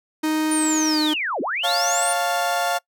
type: tone with pitch glide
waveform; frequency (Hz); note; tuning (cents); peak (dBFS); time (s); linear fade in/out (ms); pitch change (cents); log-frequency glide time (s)
45% pulse; 311.1 to 305.9; D#4 to D#4; 0 to -29; -19; 0.23-1.14; 10; -29; 0.89-0.99
type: linear two-way sweep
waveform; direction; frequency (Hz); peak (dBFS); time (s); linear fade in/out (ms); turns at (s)
sine; down then up; 9330 to 222.8 to 9330; -22; 0.51-2.13; 5; 1.41
type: chord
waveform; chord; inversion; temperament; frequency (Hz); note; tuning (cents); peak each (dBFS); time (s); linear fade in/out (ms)
30% pulse; Db augmented; none; equal; 554.4 / 698.5 / 880; Db5 / F5 / A5; 0 / 0 / 0; -25 / -19 / -25; 1.63-2.79; 20
effects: noise-tail reverb RT60 0.1 s tail -23 dB re dry